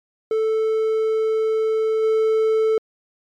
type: tone with level steps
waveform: triangle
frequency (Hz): 440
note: A4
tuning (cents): 0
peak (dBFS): -15 / -13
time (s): 0.31-2.78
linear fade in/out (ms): 2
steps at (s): 2.02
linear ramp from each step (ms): 20
effects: MP3 96 kbps